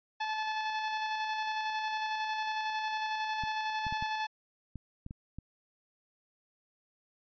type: tone with tremolo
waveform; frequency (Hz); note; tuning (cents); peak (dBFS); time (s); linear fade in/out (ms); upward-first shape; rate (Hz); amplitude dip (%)
sawtooth; 867; A5; -26; -27; 0.2-4.27; 10; square; 11; 25
type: clicks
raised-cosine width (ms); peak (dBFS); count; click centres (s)
5; -29; 8; 3.437 / 3.867 / 3.925 / 4.025 / 4.757 / 5.064 / 5.109 / 5.386
effects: resampled to 11025 Hz